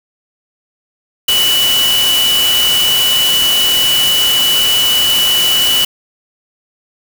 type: tone in noise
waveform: sine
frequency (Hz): 2960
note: F#7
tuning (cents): 0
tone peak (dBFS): -10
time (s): 1.28-5.85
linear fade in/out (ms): 5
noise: white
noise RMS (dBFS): -17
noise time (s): 1.28-5.85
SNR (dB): +4
effects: none